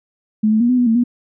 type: tone with pitch steps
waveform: sine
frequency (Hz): 215 / 217.8 / 238.7 / 251.2 / 245.1 / 225.3 / 242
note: A3 / A3 / A#3 / B3 / B3 / A3 / B3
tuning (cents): -40 / -17 / +41 / +30 / -13 / +41 / -35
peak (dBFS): -11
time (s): 0.43-1.039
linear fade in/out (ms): 10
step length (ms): 87
effects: none